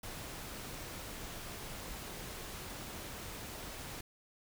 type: noise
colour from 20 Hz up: pink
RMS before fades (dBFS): -45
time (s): 0.03-4.01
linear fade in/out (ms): 5
effects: none